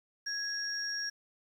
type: tone pair together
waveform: sine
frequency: 1661.2 / 5588 Hz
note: G#6 / F8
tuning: 0 / 0 cents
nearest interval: octave + major sixth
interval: 2100 cents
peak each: -37 / -35 dBFS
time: 0.26-1.1 s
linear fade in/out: 10 ms
effects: 10-bit